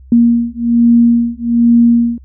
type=beating tone pair; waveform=sine; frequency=234.7 / 235.9 Hz; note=A#3 / A#3; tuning=+12 / +21 cents; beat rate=1.2 Hz; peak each=-10 dBFS; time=0.12-2.18 s; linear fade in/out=2 ms; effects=added 65 Hz sine -35 dBFS peak until 2.24 s